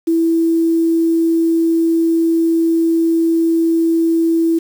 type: tone with quantisation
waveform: sine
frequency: 330.1 Hz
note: E4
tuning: 2 cents sharp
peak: -11 dBFS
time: 0.07-4.59 s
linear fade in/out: 10 ms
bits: 6
effects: none